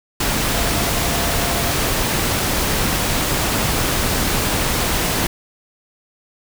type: tone in noise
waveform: sine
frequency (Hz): 688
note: F5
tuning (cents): -26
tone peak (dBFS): -29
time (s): 0.54-1.72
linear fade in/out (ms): 5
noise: pink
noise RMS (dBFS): -19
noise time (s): 0.2-5.27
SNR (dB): -13
effects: none